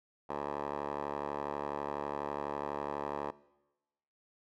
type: tone with band-pass filter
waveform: 10% pulse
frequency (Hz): 72.1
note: D2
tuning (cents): -31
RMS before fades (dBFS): -38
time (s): 0.29-3.31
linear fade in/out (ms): 10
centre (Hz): 760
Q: 3.9
effects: noise-tail reverb RT60 1.0 s tail -20 dB re dry